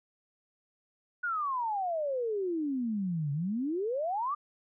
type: exponential two-way sweep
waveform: sine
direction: down then up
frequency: 1480 to 138.59 to 1223 Hz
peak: -29 dBFS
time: 1.23-4.35 s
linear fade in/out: 10 ms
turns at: 3.32 s
effects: none